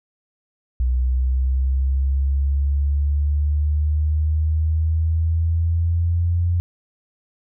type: linear sweep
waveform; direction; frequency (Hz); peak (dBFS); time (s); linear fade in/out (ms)
sine; up; 62.1 to 87.31; -16; 0.8-6.6; 0
effects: none